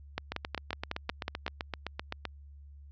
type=two click trains; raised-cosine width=0.3 ms; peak=-18 / -16 dBFS; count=16 / 8; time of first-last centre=0.32-2.253 / 0.18-1.464 s; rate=7.76 / 5.45 Hz; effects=added 71 Hz sine -48 dBFS peak until 2.91 s + resampled to 16000 Hz